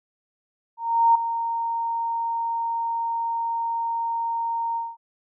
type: tone with ADSR envelope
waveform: sine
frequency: 924 Hz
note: A#5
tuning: 16 cents flat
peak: -12 dBFS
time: 0.77-4.97 s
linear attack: 380 ms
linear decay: 6 ms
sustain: -11 dB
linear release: 210 ms
effects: none